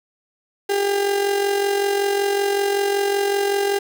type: tone with amplitude modulation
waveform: 35% pulse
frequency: 401 Hz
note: G4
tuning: 39 cents sharp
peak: -14 dBFS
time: 0.69-3.79 s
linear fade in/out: 10 ms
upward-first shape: sine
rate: 45.3 Hz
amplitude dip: 50%
effects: 8-bit